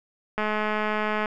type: click train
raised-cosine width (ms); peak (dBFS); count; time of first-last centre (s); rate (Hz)
0.5; -12; 188; 0.38-1.258; 213
effects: none